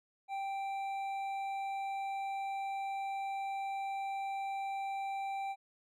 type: tone with hard clipping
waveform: sine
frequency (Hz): 784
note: G5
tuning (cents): 0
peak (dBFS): -37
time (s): 0.28-5.56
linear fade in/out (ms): 50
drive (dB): 7
effects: none